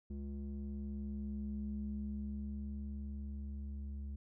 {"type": "tone with low-pass filter sweep", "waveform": "square", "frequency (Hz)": 69.8, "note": "C#2", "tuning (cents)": 13, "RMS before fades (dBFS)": -42, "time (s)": [0.1, 4.16], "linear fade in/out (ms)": 5, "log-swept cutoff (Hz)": [270, 150], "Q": 4.3, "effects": []}